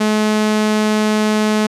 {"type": "tone", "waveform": "sawtooth", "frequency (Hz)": 214, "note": "A3", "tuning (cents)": -48, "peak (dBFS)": -9, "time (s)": [0, 1.67], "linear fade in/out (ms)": 10, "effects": ["low-pass 9000 Hz 12 dB/octave"]}